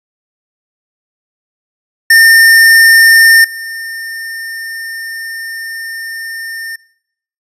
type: tone with level steps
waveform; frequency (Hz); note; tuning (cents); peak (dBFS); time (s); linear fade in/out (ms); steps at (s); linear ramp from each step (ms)
square; 1811; A6; +49; -3 / -21; 2.1-6.76; 5; 3.44; 5
effects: noise-tail reverb RT60 0.7 s tail -22 dB re dry + resampled to 32000 Hz